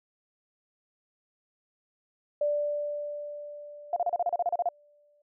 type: tone with exponential decay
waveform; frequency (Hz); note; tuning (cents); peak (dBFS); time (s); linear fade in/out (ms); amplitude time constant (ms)
sine; 587.3; D5; 0; -23; 2.41-5.22; 5; 610
type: tone bursts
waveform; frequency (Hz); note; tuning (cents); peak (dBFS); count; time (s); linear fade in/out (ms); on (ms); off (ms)
sine; 698.5; F5; 0; -23; 12; 3.93-4.689; 2; 33; 33
effects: none